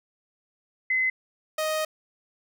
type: tone pair in turn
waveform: sine / sawtooth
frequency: 2042 / 623.8 Hz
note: C7 / D#5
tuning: -43 / +4 cents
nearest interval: octave + major sixth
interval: 2053 cents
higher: first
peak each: -21 dBFS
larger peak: neither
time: 0.9-1.1 / 1.58-1.85 s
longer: second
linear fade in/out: 5 ms
effects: none